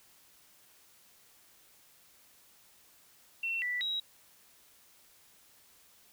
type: tone with pitch steps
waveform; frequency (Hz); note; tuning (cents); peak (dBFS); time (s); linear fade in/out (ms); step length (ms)
sine; 2709 / 1968 / 3843; E7 / B6 / B7; +47 / -7 / -48; -31; 3.43-4; 5; 190
effects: white hiss -62 dBFS RMS until 6.12 s